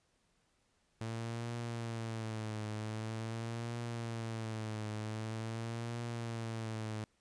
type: tone with vibrato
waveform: sawtooth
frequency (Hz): 112.5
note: A2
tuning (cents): +39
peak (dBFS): -34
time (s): 1.01-7.04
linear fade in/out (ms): 0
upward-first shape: triangle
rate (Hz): 0.45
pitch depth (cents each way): 91
effects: pink hiss -75 dBFS RMS until 7.2 s + resampled to 22050 Hz